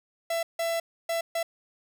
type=tone bursts at uneven times; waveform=45% pulse; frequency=668 Hz; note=E5; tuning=23 cents sharp; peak=-26 dBFS; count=4; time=0.3-0.43 / 0.59-0.8 / 1.09-1.21 / 1.35-1.43 s; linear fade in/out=5 ms; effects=none